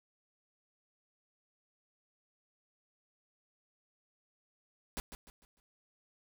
pink noise with echo, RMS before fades -38 dBFS, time 4.97-5 s, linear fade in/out 0 ms, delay 150 ms, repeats 4, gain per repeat -9 dB, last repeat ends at 5.6 s, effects none

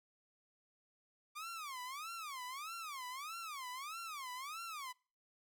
sawtooth tone with vibrato, 1165 Hz, D6, 14 cents flat, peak -40 dBFS, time 1.35-4.93 s, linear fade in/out 20 ms, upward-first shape sine, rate 1.6 Hz, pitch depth 280 cents each way, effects noise-tail reverb RT60 0.4 s tail -26 dB re dry

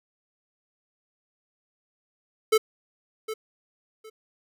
square tone with echo, 437 Hz, A4, 12 cents flat, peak -17 dBFS, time 2.52-2.58 s, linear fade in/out 10 ms, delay 760 ms, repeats 2, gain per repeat -13 dB, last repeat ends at 4.1 s, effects none

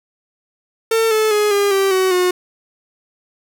45% pulse tone with pitch steps, 450.7 / 434.6 / 419.1 / 404.1 / 389.6 / 375.7 / 362.3 Hz, A4 / A4 / G#4 / G#4 / G4 / F#4 / F#4, +42 / -21 / +16 / -47 / -11 / +26 / -36 cents, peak -13 dBFS, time 0.91-2.31 s, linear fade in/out 5 ms, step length 200 ms, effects none

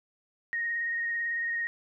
sine tone with vibrato, 1864.7 Hz, A#6, in tune, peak -28 dBFS, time 0.53-1.67 s, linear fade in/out 0 ms, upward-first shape sine, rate 18 Hz, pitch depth 16 cents each way, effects none

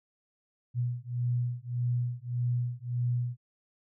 sine beating tone pair, 121.1 / 122.8 Hz, B2 / B2, -34 / -9 cents, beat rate 1.7 Hz, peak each -31 dBFS, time 0.74-3.37 s, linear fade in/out 50 ms, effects none

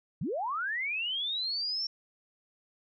sine linear sweep, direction up, 115.1 to 5500 Hz, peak -30 dBFS, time 0.21-1.87 s, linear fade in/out 5 ms, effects none

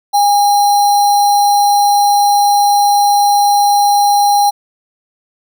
sine tone with sample-and-hold, 816 Hz, G#5, 31 cents flat, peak -7 dBFS, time 0.13-4.51 s, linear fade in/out 20 ms, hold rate 4900 Hz, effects none

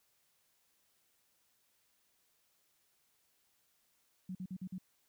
sine tone bursts, 185 Hz, F#3, in tune, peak -39 dBFS, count 5, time 4.29-4.783 s, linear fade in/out 5 ms, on 61 ms, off 47 ms, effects white hiss -75 dBFS RMS until 5.08 s

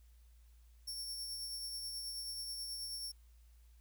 sawtooth tone with tremolo, 5460 Hz, F8, 40 cents flat, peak -37 dBFS, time 0.87-3.12 s, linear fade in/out 10 ms, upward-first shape triangle, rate 9.3 Hz, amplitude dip 35%, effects added 58 Hz sine -59 dBFS peak until 3.8 s + white hiss -75 dBFS RMS until 3.8 s

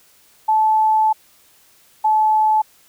sine tone pair in turn, 870 / 864.5 Hz, A5 / A5, -20 / -31 cents, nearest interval unison, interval 11 cents, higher first, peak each -12 / -12 dBFS, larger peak neither, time 0.48-1.13 / 2.04-2.62 s, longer first, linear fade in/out 10 ms, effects white hiss -53 dBFS RMS until 2.88 s

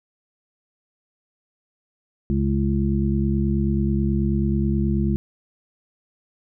harmonic tone with a mistuned harmonic, 69.3 Hz, C#2, in tune, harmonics 1 / 2 / 3 / 5, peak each -23 / -24 / -22 / -28 dBFS, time 2.3-5.16 s, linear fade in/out 0 ms, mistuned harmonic 5, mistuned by -35 cents, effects none

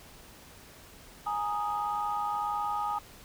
sine chord, Ab suspended second, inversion none, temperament equal, 830.6 / 932.3 / 1244.5 Hz, Ab5 / Bb5 / Eb6, 0 / 0 / 0 cents, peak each -31 / -36 / -32 dBFS, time 1.26-2.99 s, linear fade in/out 10 ms, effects tanh soft clip ceiling -21 dBFS + pink hiss -52 dBFS RMS until 3.24 s

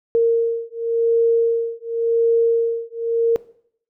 sine beating tone pair, 461.1 / 462.01 Hz, A#4 / A#4, -19 / -15 cents, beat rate 0.91 Hz, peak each -18 dBFS, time 0.15-3.36 s, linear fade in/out 0 ms, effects noise-tail reverb RT60 0.6 s tail -18 dB re dry

